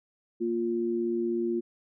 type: tone pair together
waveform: sine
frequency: 232.9 / 349.2 Hz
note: A#3 / F4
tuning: -1 / 0 cents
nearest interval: perfect fifth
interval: 701 cents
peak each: -31 / -27 dBFS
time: 0.4-1.61 s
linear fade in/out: 20 ms
effects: none